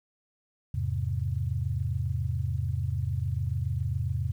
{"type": "chord", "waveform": "sine", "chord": "E augmented", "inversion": "none", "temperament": "equal with one note detuned", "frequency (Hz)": [83.36, 103.83, 130.81], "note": ["E2", "G#2", "B#2"], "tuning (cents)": [20, 0, 0], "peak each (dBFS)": -31, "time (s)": [0.74, 4.32], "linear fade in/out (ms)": 5, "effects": ["10-bit"]}